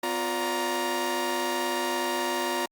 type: tone cluster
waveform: sawtooth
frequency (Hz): 253.3 / 353.7 / 579 / 937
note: B3 / F4 / D5 / A#5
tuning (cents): +44 / +22 / -25 / +9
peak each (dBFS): -32 / -27 / -30 / -26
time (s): 0.03-2.66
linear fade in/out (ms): 5
effects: Opus 48 kbps